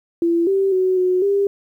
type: tone with pitch steps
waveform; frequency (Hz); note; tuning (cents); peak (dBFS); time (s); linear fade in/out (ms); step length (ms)
sine; 338.2 / 389.1 / 372.5 / 366.1 / 399.3; E4 / G4 / F#4 / F#4 / G4; +44 / -13 / +12 / -18 / +32; -14; 0.22-1.47; 2; 250
effects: 9-bit